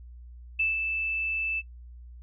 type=tone with ADSR envelope; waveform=sine; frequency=2637 Hz; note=E7; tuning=in tune; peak=-22 dBFS; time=0.59-1.62 s; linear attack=9 ms; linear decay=160 ms; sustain=-5 dB; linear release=35 ms; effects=noise-tail reverb RT60 0.1 s tail -18 dB re dry + added 60 Hz sine -43 dBFS peak until 2.22 s